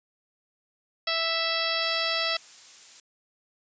harmonic tone, 659.3 Hz, E5, in tune, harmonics 1 / 2 / 3 / 4 / 5 / 6 / 7 / 8, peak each -33 / -33 / -33 / -33 / -33 / -33 / -33 / -33 dBFS, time 1.07-2.37 s, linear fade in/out 5 ms
blue noise, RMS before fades -44 dBFS, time 1.82-3 s, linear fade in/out 2 ms
effects resampled to 16000 Hz

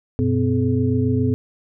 sine tone cluster, 95.8 / 123.1 / 254.3 / 426.5 Hz, G2 / B2 / C4 / G#4, -39 / -5 / -49 / +46 cents, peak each -22 / -21 / -20 / -25 dBFS, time 0.19-1.34 s, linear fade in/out 0 ms, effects none

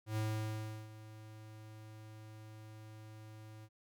square tone with ADSR envelope, 108.6 Hz, A2, 22 cents flat, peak -34 dBFS, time 0.06-3.69 s, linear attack 110 ms, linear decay 710 ms, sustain -17 dB, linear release 53 ms, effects none

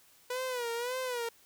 sawtooth tone with vibrato, 490 Hz, B4, 14 cents flat, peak -29 dBFS, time 0.3-1.29 s, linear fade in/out 5 ms, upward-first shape sine, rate 1.8 Hz, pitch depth 96 cents each way, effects white hiss -62 dBFS RMS until 1.45 s

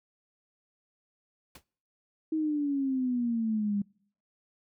pink noise with exponential decay, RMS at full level -42 dBFS, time 1.55-1.64 s, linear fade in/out 5 ms, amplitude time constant 18 ms
sine exponential sweep, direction down, 319.3 to 199.2 Hz, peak -26 dBFS, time 2.32-3.82 s, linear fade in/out 5 ms
effects noise-tail reverb RT60 0.6 s tail -26 dB re dry

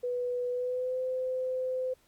sine tone with pitch glide, 492.5 to 512.8 Hz, B4 to C5, -5 to -35 cents, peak -29 dBFS, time 0.03-1.94 s, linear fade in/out 10 ms, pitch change +70 cents, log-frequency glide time 0.5-1 s, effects pink hiss -66 dBFS RMS until 2.07 s + Opus 48 kbps

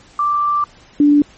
sine tone pair in turn, 1174.7 / 291.6 Hz, D6 / D4, 0 / -12 cents, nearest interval 2 octaves, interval 2412 cents, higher first, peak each -13 / -7 dBFS, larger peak second, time 0.19-0.64 / 1-1.22 s, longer first, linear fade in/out 2 ms, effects pink hiss -46 dBFS RMS until 1.37 s + MP3 32 kbps

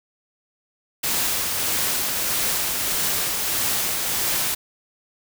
white noise with tremolo, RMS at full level -22 dBFS, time 1.03-4.55 s, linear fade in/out 10 ms, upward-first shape triangle, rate 1.6 Hz, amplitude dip 30%, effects none

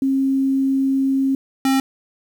sine / square tone pair in turn, 269.2 / 267.6 Hz, C4 / C4, +49 / +39 cents, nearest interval unison, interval 10 cents, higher first, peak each -15 dBFS, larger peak neither, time 0.02-1.35 / 1.65-1.8 s, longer first, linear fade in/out 2 ms, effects 8-bit

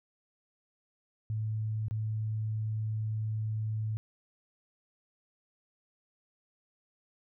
sine tone with dropouts, 108.9 Hz, A2, 17 cents flat, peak -30 dBFS, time 1.3-3.97 s, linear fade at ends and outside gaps 0 ms, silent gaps 1.883-1.91 s, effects none

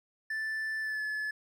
triangle tone with pitch glide, 1760 to 1720.8 Hz, A6 to A6, 0 to -39 cents, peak -30 dBFS, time 0.3-1.31 s, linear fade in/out 5 ms, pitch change -39 cents, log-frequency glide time 0.81-1.02 s, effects none

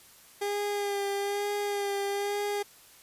30% pulse tone with vibrato, 404.6 Hz, G#4, 45 cents flat, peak -26 dBFS, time 0.41-2.63 s, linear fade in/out 10 ms, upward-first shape sine, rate 1.1 Hz, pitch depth 24 cents each way, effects white hiss -55 dBFS RMS until 3.02 s + resampled to 32000 Hz

